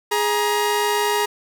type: tone pair together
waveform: sawtooth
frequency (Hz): 415.5 / 946.9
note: G#4 / A#5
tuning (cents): +1 / +27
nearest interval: octave + major second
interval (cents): 1426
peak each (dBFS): -17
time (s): 0.11-1.26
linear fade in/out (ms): 10
effects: none